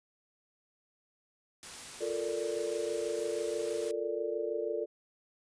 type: noise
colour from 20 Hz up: white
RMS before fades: -45 dBFS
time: 1.63-3.91 s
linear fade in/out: 0 ms
type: chord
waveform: sine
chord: Bb major seventh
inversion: second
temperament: equal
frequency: 349.2 / 440 / 466.2 / 587.3 Hz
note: F4 / A4 / Bb4 / D5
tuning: 0 / 0 / 0 / 0 cents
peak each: -39 / -35 / -37 / -38 dBFS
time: 2-4.86 s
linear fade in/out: 20 ms
effects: resampled to 22050 Hz